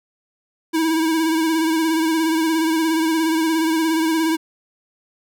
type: tone with vibrato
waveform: square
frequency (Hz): 322.1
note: E4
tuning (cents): -40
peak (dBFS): -17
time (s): 0.73-4.37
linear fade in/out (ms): 20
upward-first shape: sine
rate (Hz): 17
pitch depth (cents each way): 42
effects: none